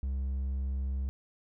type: tone with hard clipping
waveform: sine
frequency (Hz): 66.8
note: C2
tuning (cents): +36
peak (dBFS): -31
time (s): 0.03-1.09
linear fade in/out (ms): 0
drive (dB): 3
effects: none